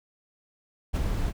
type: noise with ADSR envelope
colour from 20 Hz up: brown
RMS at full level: -22 dBFS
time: 0.93-1.33 s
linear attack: 29 ms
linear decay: 23 ms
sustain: -5 dB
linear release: 43 ms
effects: none